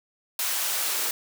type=noise with high-pass filter sweep; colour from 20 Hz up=white; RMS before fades=-27 dBFS; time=0.39-1.11 s; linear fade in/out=2 ms; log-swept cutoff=790 to 360 Hz; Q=0.71; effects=none